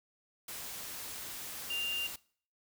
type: tone in noise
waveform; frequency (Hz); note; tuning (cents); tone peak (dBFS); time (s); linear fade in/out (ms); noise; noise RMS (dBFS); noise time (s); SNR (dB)
sine; 2794; F7; 0; -33; 1.7-2.07; 5; white; -43; 0.48-2.16; +7
effects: noise-tail reverb RT60 0.5 s tail -21 dB re dry